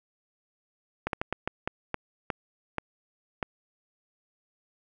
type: slowing click train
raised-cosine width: 0.5 ms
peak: -13 dBFS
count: 10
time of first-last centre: 1.07-3.428 s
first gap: 62 ms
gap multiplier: 1.34
effects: none